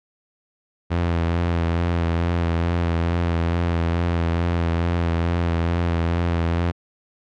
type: tone with vibrato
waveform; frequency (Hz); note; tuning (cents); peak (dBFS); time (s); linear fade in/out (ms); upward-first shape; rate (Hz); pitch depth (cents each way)
sawtooth; 84.9; F2; -48; -15; 0.9-6.72; 20; sine; 2.3; 28
effects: low-pass 3000 Hz 12 dB/octave